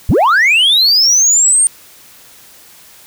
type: linear sweep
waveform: sine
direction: up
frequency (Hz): 42.19 to 8870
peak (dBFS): -4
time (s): 0.09-1.67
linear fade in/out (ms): 0
effects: tanh soft clip ceiling -6 dBFS + white hiss -41 dBFS RMS until 3.06 s